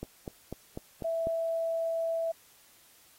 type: click train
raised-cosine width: 2 ms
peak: -23 dBFS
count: 6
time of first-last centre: 0.03-1.271 s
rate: 4.03 Hz
type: tone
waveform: sine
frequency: 659.3 Hz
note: E5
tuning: in tune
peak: -28 dBFS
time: 1.04-2.32 s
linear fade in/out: 10 ms
effects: white hiss -60 dBFS RMS until 3.18 s + AAC 48 kbps